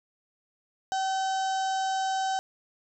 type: harmonic tone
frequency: 766 Hz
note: G5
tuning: 40 cents flat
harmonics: 1 / 2 / 4 / 5 / 6 / 7 / 8 / 9 / 10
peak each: -26 / -37 / -42 / -44 / -47 / -45 / -44 / -49 / -49 dBFS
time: 0.92-2.39 s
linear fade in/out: 0 ms
effects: none